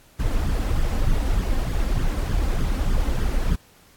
brown noise with flanger, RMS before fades -21 dBFS, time 0.19-3.56 s, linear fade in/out 10 ms, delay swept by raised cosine 0.6 to 3.9 ms, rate 3.3 Hz, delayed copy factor +0.7, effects pink hiss -54 dBFS RMS until 3.96 s + AAC 64 kbps

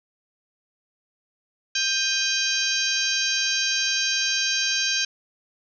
harmonic tone with a mistuned harmonic, 789 Hz, G5, 11 cents sharp, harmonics 2 / 3 / 4 / 5 / 6 / 7 / 8, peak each -29 / -29 / -29 / -29 / -29 / -29 / -29 dBFS, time 1.75-5.05 s, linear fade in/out 5 ms, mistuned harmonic 3, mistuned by +81 cents, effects none

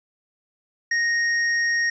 triangle tone with hard clipping, 1864.7 Hz, A#6, in tune, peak -21 dBFS, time 0.91-1.9 s, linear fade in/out 5 ms, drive 14 dB, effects resampled to 16000 Hz

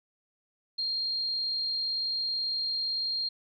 sine tone, 4213 Hz, C8, 11 cents sharp, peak -28 dBFS, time 0.78-3.29 s, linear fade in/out 10 ms, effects none

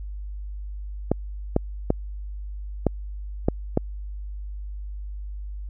clicks, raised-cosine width 2 ms, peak -5 dBFS, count 6, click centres 1.116 / 1.564 / 1.904 / 2.867 / 3.485 / 3.774 s, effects added 50 Hz sine -31 dBFS peak until 5.69 s

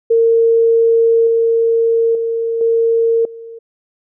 sine tone with level steps, 458.1 Hz, A#4, 30 cents flat, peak -8 / -10 / -15 / -10 / -29 dBFS, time 0.1-3.59 s, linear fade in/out 10 ms, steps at 1.27 / 2.15 / 2.61 / 3.25 s, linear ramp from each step 2 ms, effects none

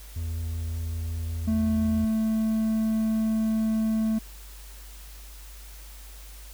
triangle tone with vibrato, 82.41 Hz, E2, in tune, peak -26 dBFS, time 0.16-2.05 s, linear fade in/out 5 ms, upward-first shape sine, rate 5.3 Hz, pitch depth 9 cents each way
triangle tone, 220 Hz, A3, in tune, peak -20 dBFS, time 1.47-4.19 s, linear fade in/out 10 ms
effects added 50 Hz sine -42 dBFS peak until 6.53 s + white hiss -49 dBFS RMS until 6.53 s

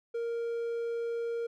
triangle tone, 466.2 Hz, A#4, in tune, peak -29 dBFS, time 0.14-1.47 s, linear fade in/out 10 ms, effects none

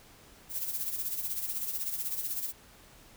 violet noise with tremolo, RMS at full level -32 dBFS, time 0.49-2.53 s, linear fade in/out 50 ms, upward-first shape sine, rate 16 Hz, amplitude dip 60%, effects pink hiss -56 dBFS RMS until 3.16 s

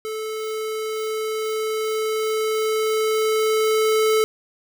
square tone with level ramp, 435.8 Hz, A4, 17 cents flat, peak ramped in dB -27 to -16 dBFS, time 0.05-4.24 s, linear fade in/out 0 ms, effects 8-bit

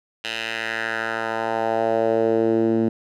10% pulse tone with band-pass filter sweep, 112.9 Hz, A2, 45 cents sharp, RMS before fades -22 dBFS, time 0.24-2.89 s, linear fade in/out 5 ms, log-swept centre 3000 to 260 Hz, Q 2.2, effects none

